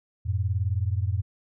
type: beating tone pair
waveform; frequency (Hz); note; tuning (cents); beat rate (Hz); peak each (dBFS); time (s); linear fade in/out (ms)
sine; 89.7 / 108.7; F2 / A2; +47 / -21; 19; -25 / -27; 0.25-1.22; 20
effects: none